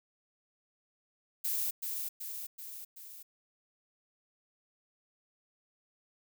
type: noise with echo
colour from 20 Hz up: violet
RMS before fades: -33 dBFS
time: 1.44-1.71 s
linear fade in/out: 10 ms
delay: 380 ms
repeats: 4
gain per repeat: -4 dB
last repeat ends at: 3.23 s
effects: none